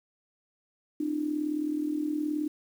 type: tone with amplitude modulation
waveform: sine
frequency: 301 Hz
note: D4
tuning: 43 cents sharp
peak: -24 dBFS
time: 1-2.48 s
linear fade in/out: 5 ms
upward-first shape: sine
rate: 39 Hz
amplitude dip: 70%
effects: 9-bit